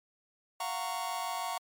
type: chord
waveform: 45% pulse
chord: Gb major seventh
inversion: third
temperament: just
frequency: 693.7 / 740 / 925 / 1110 Hz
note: F5 / Gb5 / Bb5 / Db6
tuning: -12 / 0 / -14 / +2 cents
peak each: -40 / -39 / -38 / -39 dBFS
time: 0.6-1.58 s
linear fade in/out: 5 ms
effects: MP3 96 kbps